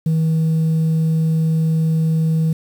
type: tone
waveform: sine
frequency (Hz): 160.3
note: E3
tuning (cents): -48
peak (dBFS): -11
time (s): 0.06-2.53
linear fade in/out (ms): 5
effects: tanh soft clip ceiling -13 dBFS + 7-bit